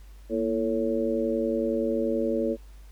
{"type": "harmonic tone with a mistuned harmonic", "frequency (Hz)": 111.2, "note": "A2", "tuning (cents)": 19, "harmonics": [2, 3, 4, 5], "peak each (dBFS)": [-29, -29, -29, -29], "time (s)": [0.29, 2.57], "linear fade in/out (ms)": 50, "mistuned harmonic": 2, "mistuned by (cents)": 91, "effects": ["added 50 Hz sine -44 dBFS peak until 2.91 s", "pink hiss -60 dBFS RMS until 2.91 s"]}